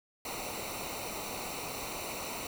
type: noise with comb filter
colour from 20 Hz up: pink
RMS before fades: -39 dBFS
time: 0.25-2.47 s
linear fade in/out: 2 ms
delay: 0.6 ms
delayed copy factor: -0.75
effects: none